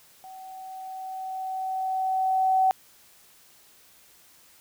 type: tone with level ramp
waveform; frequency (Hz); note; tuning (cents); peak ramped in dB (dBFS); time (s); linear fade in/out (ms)
sine; 757; F#5; +39; -41 to -17; 0.24-2.71; 0
effects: white hiss -56 dBFS RMS until 4.6 s